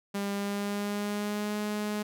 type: tone with pitch glide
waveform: sawtooth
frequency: 200.5 to 209.6 Hz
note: G3 to G#3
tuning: +39 to +16 cents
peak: -26 dBFS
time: 0.14-2.03 s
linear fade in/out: 10 ms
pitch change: +77 cents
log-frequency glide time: 0.32-1.57 s
effects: none